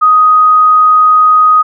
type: tone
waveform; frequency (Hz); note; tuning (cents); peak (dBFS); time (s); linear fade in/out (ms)
sine; 1250; D#6; +8; -3; 0.01-1.63; 20
effects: none